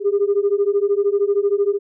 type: beating tone pair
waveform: sine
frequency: 397.2 / 410.2 Hz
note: G4 / G#4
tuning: +23 / -21 cents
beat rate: 13 Hz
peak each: -17 / -17 dBFS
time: 0-1.79 s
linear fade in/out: 50 ms
effects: tanh soft clip ceiling -9 dBFS